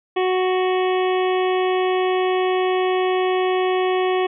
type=harmonic tone; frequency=370 Hz; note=F#4; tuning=in tune; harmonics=1 / 2 / 3 / 5 / 6 / 7 / 8 / 9; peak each=-18 / -24 / -28 / -32 / -34 / -35 / -36 / -37 dBFS; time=0.16-4.27 s; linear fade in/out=10 ms; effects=none